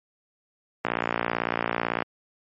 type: click train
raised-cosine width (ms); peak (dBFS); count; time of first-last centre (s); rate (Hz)
0.5; -8; 69; 0.85-2.022; 58
effects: high-pass 150 Hz 12 dB/octave + MP3 32 kbps